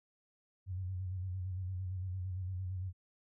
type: tone with vibrato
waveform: sine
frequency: 92.5 Hz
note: F#2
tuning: in tune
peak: -36 dBFS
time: 0.66-2.93 s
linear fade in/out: 50 ms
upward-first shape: square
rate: 8.8 Hz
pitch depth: 46 cents each way
effects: none